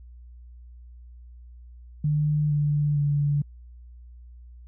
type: tone with pitch steps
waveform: sine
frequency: 149.8 / 147.23 / 144.7 Hz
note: D3 / D3 / D3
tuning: +35 / +5 / -25 cents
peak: -20 dBFS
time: 2.04-3.42 s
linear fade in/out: 5 ms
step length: 460 ms
effects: added 60 Hz sine -43 dBFS peak until 4.67 s